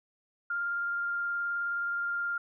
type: tone with vibrato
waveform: sine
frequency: 1399 Hz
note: F6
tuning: 3 cents sharp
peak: -29 dBFS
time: 0.5-2.38 s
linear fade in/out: 5 ms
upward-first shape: sine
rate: 19 Hz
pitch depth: 8 cents each way
effects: none